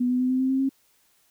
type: tone with pitch steps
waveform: sine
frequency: 246.9 / 250.5 / 254.1 / 257.8 / 261.6 / 265.4 / 269.2 Hz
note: B3 / B3 / B3 / C4 / C4 / C4 / C4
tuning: 0 / +25 / +49 / -26 / 0 / +25 / +49 cents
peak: -20 dBFS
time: 0-0.693 s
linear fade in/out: 10 ms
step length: 99 ms
effects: white hiss -64 dBFS RMS until 1.3 s